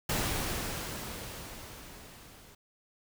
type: noise with level ramp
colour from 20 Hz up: pink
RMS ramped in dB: -30 to -55 dBFS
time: 0.09-2.55 s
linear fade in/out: 5 ms
effects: none